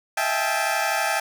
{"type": "tone cluster", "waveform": "20% pulse", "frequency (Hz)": [642, 674, 790, 862], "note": ["E5", "E5", "G5", "A5"], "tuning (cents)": [-46, 38, 13, -36], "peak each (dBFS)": [-24, -24, -20, -22], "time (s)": [0.17, 1.2], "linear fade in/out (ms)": 5, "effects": []}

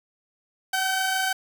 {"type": "tone pair together", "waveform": "sawtooth", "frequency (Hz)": [757, 1540.5], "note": ["F#5", "G6"], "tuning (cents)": [39, -31], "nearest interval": "octave", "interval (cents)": 1230, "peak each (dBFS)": -22, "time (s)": [0.73, 1.33], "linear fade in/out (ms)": 5, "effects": []}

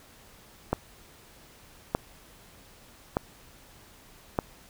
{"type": "click train", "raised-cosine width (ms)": 1, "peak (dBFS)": -10, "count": 4, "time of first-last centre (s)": [0.73, 4.389], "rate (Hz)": 0.82, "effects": ["pink hiss -54 dBFS RMS until 4.69 s"]}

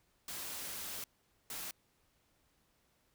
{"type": "noise bursts at uneven times", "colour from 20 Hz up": "white", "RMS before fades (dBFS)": -43, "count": 2, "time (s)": [[0.28, 1.04], [1.5, 1.71]], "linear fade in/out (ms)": 2, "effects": ["pink hiss -74 dBFS RMS until 3.14 s"]}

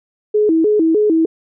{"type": "tone with vibrato", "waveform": "sine", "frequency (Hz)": 370, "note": "F#4", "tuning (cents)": 0, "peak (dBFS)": -10, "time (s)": [0.34, 1.26], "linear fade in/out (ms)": 10, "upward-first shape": "square", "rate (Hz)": 3.3, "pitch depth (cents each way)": 230, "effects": []}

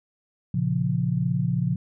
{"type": "chord", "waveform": "sine", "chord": "Bb minor", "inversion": "none", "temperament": "equal", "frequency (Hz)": [116.54, 138.59, 174.61], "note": ["Bb2", "Db3", "F3"], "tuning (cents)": [0, 0, 0], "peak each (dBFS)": [-27, -25, -25], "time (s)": [0.54, 1.76], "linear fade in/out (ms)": 5, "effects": []}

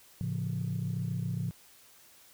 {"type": "chord", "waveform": "sine", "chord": "A augmented", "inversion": "none", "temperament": "just", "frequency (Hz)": [110, 137.5, 171.88], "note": ["A2", "C#3", "E#3"], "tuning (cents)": [0, -14, -27], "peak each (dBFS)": -34, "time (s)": [0.21, 1.51], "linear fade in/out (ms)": 0, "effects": ["tanh soft clip ceiling -24 dBFS", "white hiss -58 dBFS RMS until 2.33 s"]}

